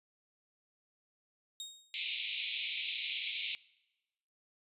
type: tone with exponential decay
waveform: 30% pulse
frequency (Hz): 3729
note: A#7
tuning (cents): 0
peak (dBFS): -36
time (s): 1.6-2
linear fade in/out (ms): 1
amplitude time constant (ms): 86
type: band-pass noise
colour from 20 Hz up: pink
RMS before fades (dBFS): -39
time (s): 1.94-3.55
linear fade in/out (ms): 0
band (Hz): 2200 to 3900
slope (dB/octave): 96
effects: noise-tail reverb RT60 1.0 s tail -22 dB re dry + resampled to 32000 Hz